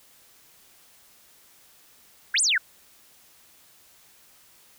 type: exponential two-way sweep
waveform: sine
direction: up then down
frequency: 1396.9 to 9890 to 1396.9 Hz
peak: -19 dBFS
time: 2.34-2.58 s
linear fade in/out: 5 ms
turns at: 2.41 s
effects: white hiss -56 dBFS RMS until 4.78 s